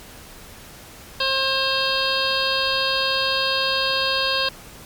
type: harmonic tone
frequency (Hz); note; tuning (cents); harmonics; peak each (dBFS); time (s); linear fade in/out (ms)
534; C5; +35; 1 / 2 / 3 / 5 / 6 / 7 / 8 / 9; -27 / -27 / -27 / -27 / -27 / -27 / -27 / -27; 1.2-4.49; 5
effects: pink hiss -42 dBFS RMS until 4.85 s + MP3 96 kbps